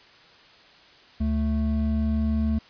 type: tone pair together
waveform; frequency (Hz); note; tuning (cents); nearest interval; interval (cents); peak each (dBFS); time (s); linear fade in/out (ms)
triangle; 73.42 / 220; D2 / A3; 0 / 0; octave + perfect fifth; 1900; -22; 1.2-2.59; 10
effects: white hiss -52 dBFS RMS until 2.69 s + resampled to 11025 Hz